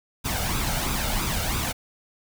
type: noise with flanger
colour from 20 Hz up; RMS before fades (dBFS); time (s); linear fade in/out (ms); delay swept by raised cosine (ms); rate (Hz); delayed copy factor
pink; -26; 0.24-1.73; 20; 0.81 to 1.41; 3; +0.6
effects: none